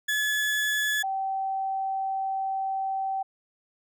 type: tone pair in turn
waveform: 35% pulse / sine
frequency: 1711 / 772.4 Hz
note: A6 / G5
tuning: -49 / -26 cents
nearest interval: octave + major second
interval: 1377 cents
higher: first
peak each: -22 / -26 dBFS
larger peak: first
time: 0.08-1.03 / 1.03-3.23 s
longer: second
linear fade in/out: 10 ms
effects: none